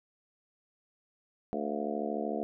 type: harmonic tone with a mistuned harmonic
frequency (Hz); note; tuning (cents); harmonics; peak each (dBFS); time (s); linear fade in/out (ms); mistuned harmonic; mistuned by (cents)
73.42; D2; 0; 3 / 4 / 5 / 6 / 7 / 8 / 9 / 10; -37 / -39 / -40 / -38 / -40 / -47 / -39 / -40; 1.53-2.43; 0; 10; -63
effects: none